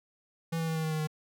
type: tone with pitch steps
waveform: square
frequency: 164.81 / 163.01 / 161.23 / 159.47 / 157.73 / 156.01 / 154.31 Hz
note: E3 / E3 / E3 / D#3 / D#3 / D#3 / D#3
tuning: 0 / -19 / -38 / +43 / +24 / +5 / -14 cents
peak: -30 dBFS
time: 0.52-1.073 s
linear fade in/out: 10 ms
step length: 79 ms
effects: none